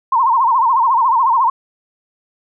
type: tone with vibrato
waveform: sine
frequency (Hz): 987.8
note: B5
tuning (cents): 0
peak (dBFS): -10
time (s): 0.12-1.5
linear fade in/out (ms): 5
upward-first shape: sine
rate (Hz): 14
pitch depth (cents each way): 160
effects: none